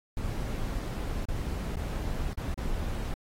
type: noise with dropouts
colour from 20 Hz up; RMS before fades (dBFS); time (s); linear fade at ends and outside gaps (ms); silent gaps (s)
brown; -32; 0.17-3.14; 2; 1.254-1.285 / 1.758-1.769 / 2.333-2.374 / 2.543-2.577
effects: AAC 48 kbps